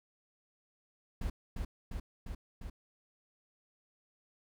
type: noise with echo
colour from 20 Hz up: brown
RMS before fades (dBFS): -35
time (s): 1.21-1.3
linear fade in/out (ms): 5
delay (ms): 350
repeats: 4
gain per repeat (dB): -2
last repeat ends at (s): 2.7
effects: none